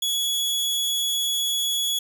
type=tone; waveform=sawtooth; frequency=3373 Hz; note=G#7; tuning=26 cents sharp; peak=-19 dBFS; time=0.02-1.99 s; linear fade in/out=5 ms; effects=none